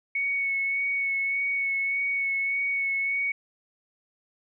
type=tone with vibrato; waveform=sine; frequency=2217 Hz; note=C#7; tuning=in tune; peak=-24 dBFS; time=0.15-3.32 s; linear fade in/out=5 ms; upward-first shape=sine; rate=1.7 Hz; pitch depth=17 cents each way; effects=none